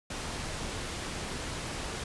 pink low-pass noise, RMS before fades -37 dBFS, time 0.1-2.04 s, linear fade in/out 5 ms, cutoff 9400 Hz, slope 12 dB/octave, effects resampled to 24000 Hz

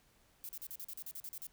violet noise bursts, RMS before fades -45 dBFS, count 12, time 0.44-1.468 s, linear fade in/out 0 ms, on 49 ms, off 40 ms, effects pink hiss -69 dBFS RMS until 1.52 s

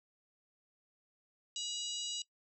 harmonic tone, 966 Hz, B5, 39 cents flat, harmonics 3 / 4 / 5 / 6 / 7 / 8, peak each -42 / -42 / -47 / -47 / -47 / -45 dBFS, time 1.56-2.22 s, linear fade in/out 2 ms, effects noise-tail reverb RT60 0.1 s tail -20 dB re dry

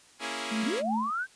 5% pulse chord, A# half-diminished seventh, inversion none, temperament equal, 233.1 / 277.2 / 329.6 / 415.3 Hz, A#3 / C#4 / E4 / G#4, 0 / 0 / 0 / 0 cents, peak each -27 dBFS, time 0.19-0.83 s, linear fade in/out 50 ms
sine tone with tremolo, 220 Hz, A3, in tune, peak -27 dBFS, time 0.51-1.11 s, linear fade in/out 10 ms, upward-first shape sine, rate 2.9 Hz, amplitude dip 90%
sine linear sweep, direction up, 146.83 to 1594 Hz, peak -28 dBFS, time 0.62-1.27 s, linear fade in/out 50 ms
effects white hiss -57 dBFS RMS until 1.35 s + resampled to 22050 Hz

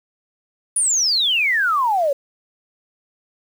sine exponential sweep, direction down, 9956 to 539 Hz, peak -15 dBFS, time 0.76-2.13 s, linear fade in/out 5 ms, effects 7-bit

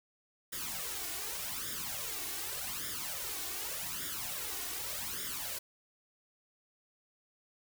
white noise with flanger, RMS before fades -39 dBFS, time 0.52-5.59 s, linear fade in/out 10 ms, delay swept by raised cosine 0.57 to 2.77 ms, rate 0.85 Hz, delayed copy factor +0.75, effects none

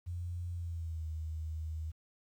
sine tone with pitch glide, 87.31 to 79.14 Hz, F2 to D#2, 0 to +30 cents, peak -36 dBFS, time 0.06-1.92 s, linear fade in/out 20 ms, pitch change -170 cents, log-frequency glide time 0.51-1.07 s, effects 11-bit

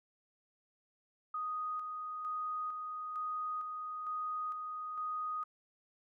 sine tone with tremolo, 1244.5 Hz, D#6, in tune, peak -35 dBFS, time 1.34-5.44 s, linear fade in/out 5 ms, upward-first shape square, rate 1.1 Hz, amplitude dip 35%, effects none

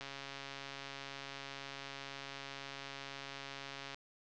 click train, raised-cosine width 0.2 ms, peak -27 dBFS, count 544, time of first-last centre 0.01-3.945 s, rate 138 Hz, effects low-pass 5000 Hz 12 dB/octave

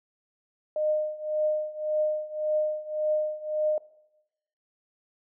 sine tone with tremolo, 612 Hz, D#5, 29 cents flat, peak -21 dBFS, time 0.76-3.78 s, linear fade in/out 2 ms, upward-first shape triangle, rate 1.8 Hz, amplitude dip 90%, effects noise-tail reverb RT60 0.9 s tail -19 dB re dry

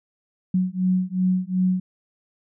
sine beating tone pair, 183.1 / 185.8 Hz, F#3 / F#3, -18 / +7 cents, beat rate 2.7 Hz, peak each -22 / -22 dBFS, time 0.54-1.8 s, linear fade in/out 5 ms, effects none

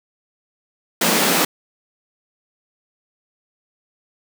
pink high-pass noise, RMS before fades -17 dBFS, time 1.01-1.45 s, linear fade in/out 5 ms, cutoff 160 Hz, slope 96 dB/octave, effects none

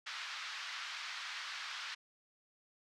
pink band-pass noise, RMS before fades -44 dBFS, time 0.06-1.95 s, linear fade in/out 10 ms, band 1200 to 5100 Hz, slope 24 dB/octave, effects none

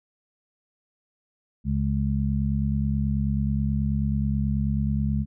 harmonic tone, 69.3 Hz, C#2, in tune, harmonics 1 / 2 / 3, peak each -26 / -26 / -26 dBFS, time 1.64-5.26 s, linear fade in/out 50 ms, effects none

